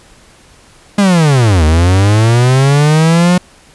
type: linear two-way sweep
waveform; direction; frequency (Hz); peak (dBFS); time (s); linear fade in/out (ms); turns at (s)
45% pulse; down then up; 207.7 to 75.5 to 181.6; -6; 0.98-3.38; 5; 1.64
effects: pink hiss -43 dBFS RMS until 3.74 s + resampled to 24000 Hz